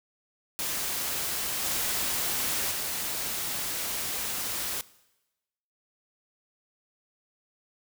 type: noise with level steps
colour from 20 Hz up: white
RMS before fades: -31 / -29 / -32 dBFS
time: 0.59-4.81 s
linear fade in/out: 0 ms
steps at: 1.64 / 2.71 s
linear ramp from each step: 5 ms
effects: noise-tail reverb RT60 1.0 s tail -20 dB re dry